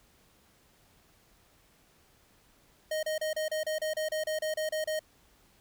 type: tone bursts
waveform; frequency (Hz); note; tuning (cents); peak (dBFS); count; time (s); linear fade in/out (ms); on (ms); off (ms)
square; 622.3; D#5; 0; -30; 14; 2.91-4.993; 5; 120; 31
effects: pink hiss -64 dBFS RMS until 5.6 s